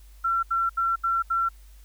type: tone bursts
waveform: sine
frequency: 1356 Hz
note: E6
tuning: 49 cents sharp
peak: -21 dBFS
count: 5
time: 0.24-1.49 s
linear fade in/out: 10 ms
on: 190 ms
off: 75 ms
effects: added 50 Hz sine -46 dBFS peak until 1.84 s + white hiss -60 dBFS RMS until 1.84 s